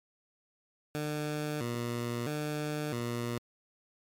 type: tone with vibrato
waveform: 15% pulse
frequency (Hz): 133.9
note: C3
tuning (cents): +40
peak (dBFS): -26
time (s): 0.95-3.38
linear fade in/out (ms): 0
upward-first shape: square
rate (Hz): 0.76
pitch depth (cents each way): 200
effects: MP3 96 kbps